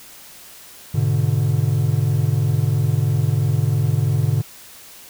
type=chord; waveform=triangle; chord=G# diminished; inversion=none; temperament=equal with one note detuned; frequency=103.83 / 123.83 / 146.83 Hz; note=G#2 / B2 / D3; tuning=0 / +5 / 0 cents; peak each=-18 dBFS; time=0.94-4.42 s; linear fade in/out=10 ms; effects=white hiss -42 dBFS RMS until 5.09 s